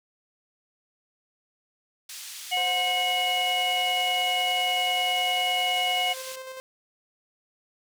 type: band-pass noise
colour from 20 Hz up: pink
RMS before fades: -40 dBFS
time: 2.09-6.36 s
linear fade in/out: 5 ms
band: 3200 to 13000 Hz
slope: 12 dB/octave
type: harmonic tone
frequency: 728 Hz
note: F#5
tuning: 28 cents flat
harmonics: 1 / 3 / 4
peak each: -27 / -29 / -26 dBFS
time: 2.51-6.14 s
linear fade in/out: 20 ms
type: tone with tremolo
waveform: sawtooth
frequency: 522 Hz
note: C5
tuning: 4 cents flat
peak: -32 dBFS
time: 2.57-6.6 s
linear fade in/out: 0 ms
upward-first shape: square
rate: 10 Hz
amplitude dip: 35%
effects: none